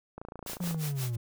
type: click train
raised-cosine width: 1 ms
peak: -27 dBFS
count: 17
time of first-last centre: 0.18-0.745 s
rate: 28.3 Hz
type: noise with tremolo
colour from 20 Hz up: white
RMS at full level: -38 dBFS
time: 0.46-1.16 s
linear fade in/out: 10 ms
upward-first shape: sine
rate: 5.7 Hz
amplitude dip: 95%
type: linear sweep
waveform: triangle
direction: down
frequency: 180 to 112.7 Hz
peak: -28 dBFS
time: 0.6-1.17 s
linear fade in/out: 5 ms
effects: none